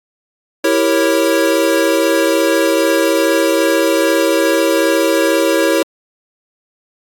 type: chord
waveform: square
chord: E diminished seventh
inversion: none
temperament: equal with one note detuned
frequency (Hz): 329.6 / 392 / 466.2 / 550.2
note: E4 / G4 / Bb4 / Db5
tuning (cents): 0 / 0 / 0 / -13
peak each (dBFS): -16 / -20 / -19 / -16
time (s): 0.64-5.83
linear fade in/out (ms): 5
effects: AAC 64 kbps